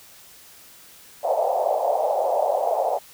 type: band-pass noise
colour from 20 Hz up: pink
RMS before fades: -22 dBFS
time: 1.23-2.99 s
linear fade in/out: 20 ms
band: 540 to 800 Hz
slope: 48 dB/octave
effects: white hiss -48 dBFS RMS until 3.13 s